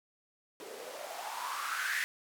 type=noise with band-pass filter sweep; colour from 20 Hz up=blue; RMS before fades=-38 dBFS; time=0.6-2.04 s; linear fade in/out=0 ms; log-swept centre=390 to 1900 Hz; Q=5.4; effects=none